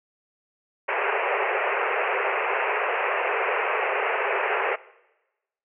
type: band-pass noise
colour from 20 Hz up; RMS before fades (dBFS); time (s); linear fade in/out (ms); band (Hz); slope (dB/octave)
pink; -25; 0.88-4.76; 10; 390 to 2700; 96
effects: noise-tail reverb RT60 1.0 s tail -20 dB re dry